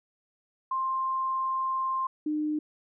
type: tone pair in turn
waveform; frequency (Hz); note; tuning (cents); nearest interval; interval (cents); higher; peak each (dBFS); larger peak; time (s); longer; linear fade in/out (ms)
sine; 1053 / 303.4; C6 / D#4; +11 / -44; octave + minor seventh; 2155; first; -26; neither; 0.71-2.07 / 2.26-2.59; first; 5
effects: none